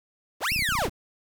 30% pulse linear two-way sweep, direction up then down, 93.5 to 2794 to 93.5 Hz, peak -21 dBFS, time 0.4-0.9 s, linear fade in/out 50 ms, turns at 0.53 s
clicks, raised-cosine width 5 ms, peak -23 dBFS, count 11, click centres 0.52 / 0.562 / 0.592 / 0.623 / 0.69 / 0.723 / 0.753 / 0.789 / 0.821 / 0.854 / 0.884 s
effects 8-bit

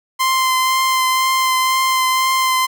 sawtooth tone with vibrato, 1041 Hz, C6, 9 cents flat, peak -10 dBFS, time 0.19-2.67 s, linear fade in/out 20 ms, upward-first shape triangle, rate 2 Hz, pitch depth 17 cents each way, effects none

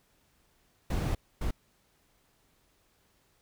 brown noise bursts at uneven times, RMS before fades -30 dBFS, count 2, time 0.9-1.15 / 1.41-1.51 s, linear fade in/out 5 ms, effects pink hiss -69 dBFS RMS until 3.41 s

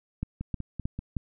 two click trains, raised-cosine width 5 ms, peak -17 / -21 dBFS, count 4 / 4, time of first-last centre 0.23-1.167 / 0.41-0.99 s, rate 3.2 / 5.17 Hz, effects none

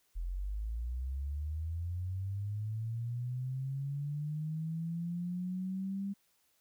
sine linear sweep, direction up, 40.8 to 199.7 Hz, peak -34 dBFS, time 0.15-6.14 s, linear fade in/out 20 ms, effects white hiss -73 dBFS RMS until 6.6 s

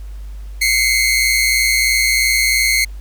sawtooth tone pair together, 2077 / 2200 Hz, C7 / C#7, -13 / -14 cents, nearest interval minor second, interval 99 cents, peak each -12 dBFS, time 0.61-2.85 s, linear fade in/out 10 ms, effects added 50 Hz sine -27 dBFS peak until 3 s + pink hiss -50 dBFS RMS until 3 s

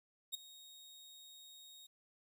sawtooth tone with ADSR envelope, 3750 Hz, A#7, 10 cents sharp, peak -33 dBFS, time 0.32-1.87 s, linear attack 24 ms, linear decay 11 ms, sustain -19 dB, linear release 11 ms, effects 12-bit

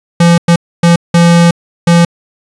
square tone bursts at uneven times, 170.8 Hz, F3, 38 cents flat, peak -4 dBFS, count 5, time 0.2-0.38 / 0.48-0.56 / 0.83-0.96 / 1.14-1.51 / 1.87-2.05 s, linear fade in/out 5 ms, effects resampled to 22050 Hz

